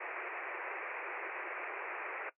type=band-pass noise; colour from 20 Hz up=white; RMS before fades=-42 dBFS; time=0-2.3 s; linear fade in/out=10 ms; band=340 to 2500 Hz; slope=96 dB/octave; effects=noise-tail reverb RT60 0.1 s tail -17 dB re dry